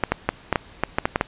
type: clicks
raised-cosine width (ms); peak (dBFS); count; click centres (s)
0.5; -3; 10; 0.037 / 0.12 / 0.29 / 0.527 / 0.558 / 0.836 / 0.985 / 1.055 / 1.159 / 1.211
effects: pink hiss -47 dBFS RMS until 1.27 s + resampled to 8000 Hz